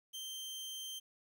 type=tone; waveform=sawtooth; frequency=3138 Hz; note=G7; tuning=1 cent sharp; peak=-39 dBFS; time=0.13-1 s; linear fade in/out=20 ms; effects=11-bit